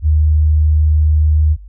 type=tone; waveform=sine; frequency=76.8 Hz; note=D#2; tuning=22 cents flat; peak=-8 dBFS; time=0.02-1.57 s; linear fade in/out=50 ms; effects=added 50 Hz sine -32 dBFS peak until 1.68 s